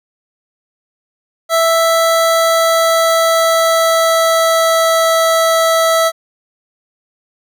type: tone with pitch glide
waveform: 25% pulse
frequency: 659.3 to 654.7 Hz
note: E5 to E5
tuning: 0 to -12 cents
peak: -6 dBFS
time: 1.49-6.12 s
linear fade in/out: 50 ms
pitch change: -12 cents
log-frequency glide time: 2.24-5.15 s
effects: none